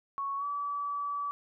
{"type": "tone with pitch glide", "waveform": "sine", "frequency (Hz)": [1108.7, 1149.1], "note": ["C#6", "D6"], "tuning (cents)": [0, -38], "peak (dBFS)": -31, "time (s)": [0.18, 1.31], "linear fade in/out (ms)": 0, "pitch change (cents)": 62, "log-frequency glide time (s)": [0.37, 0.45], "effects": []}